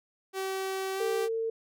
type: tone with pitch glide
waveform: sawtooth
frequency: 383.1 to 390.5 Hz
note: G4 to G4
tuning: -40 to -7 cents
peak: -27 dBFS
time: 0.33-1.29 s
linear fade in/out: 50 ms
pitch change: +33 cents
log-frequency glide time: 0.94-1.01 s
type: tone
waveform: sine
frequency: 451.7 Hz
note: A4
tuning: 45 cents sharp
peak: -28 dBFS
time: 1-1.5 s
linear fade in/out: 5 ms
effects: none